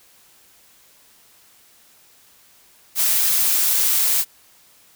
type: noise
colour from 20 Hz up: blue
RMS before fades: -18 dBFS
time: 2.95-4.25 s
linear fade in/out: 50 ms
effects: white hiss -53 dBFS RMS until 4.95 s